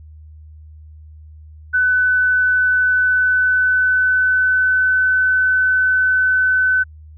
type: tone with pitch glide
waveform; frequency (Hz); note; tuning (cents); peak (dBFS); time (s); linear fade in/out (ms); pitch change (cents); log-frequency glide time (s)
sine; 1502 to 1512.4; F#6 to F#6; +26 to +38; -12; 1.73-6.84; 20; +12; 2.94-4.96
effects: added 77 Hz sine -37 dBFS peak until 7.17 s